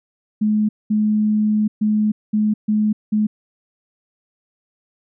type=tone bursts at uneven times; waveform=sine; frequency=212.8 Hz; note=G#3; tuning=42 cents sharp; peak=-14 dBFS; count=6; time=0.41-0.69 / 0.9-1.68 / 1.81-2.12 / 2.33-2.54 / 2.68-2.93 / 3.12-3.27 s; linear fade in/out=10 ms; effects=none